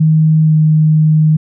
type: tone with pitch glide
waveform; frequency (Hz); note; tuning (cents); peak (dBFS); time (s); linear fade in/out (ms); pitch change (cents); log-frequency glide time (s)
sine; 157.1 to 155.39; D#3 to D#3; +17 to -2; -6; 0-1.37; 10; -19; 0.43-0.54
effects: none